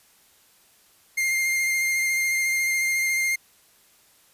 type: tone with vibrato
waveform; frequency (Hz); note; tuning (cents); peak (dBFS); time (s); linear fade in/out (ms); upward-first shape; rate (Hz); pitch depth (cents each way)
45% pulse; 2113; C7; +16; -21; 1.17-3.36; 10; square; 14; 11
effects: white hiss -58 dBFS RMS until 4.33 s + resampled to 32000 Hz